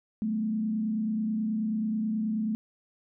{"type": "tone with frequency modulation", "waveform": "sine", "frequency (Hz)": 217.2, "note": "A3", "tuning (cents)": -22, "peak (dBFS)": -26, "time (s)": [0.22, 2.55], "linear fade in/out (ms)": 0, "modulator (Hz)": 29.3, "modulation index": 0.53, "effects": []}